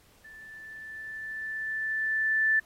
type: tone with level ramp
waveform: sine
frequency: 1760 Hz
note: A6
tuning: in tune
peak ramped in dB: -46 to -20 dBFS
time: 0.24-2.6 s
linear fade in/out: 10 ms
effects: pink hiss -61 dBFS RMS until 2.65 s + AAC 48 kbps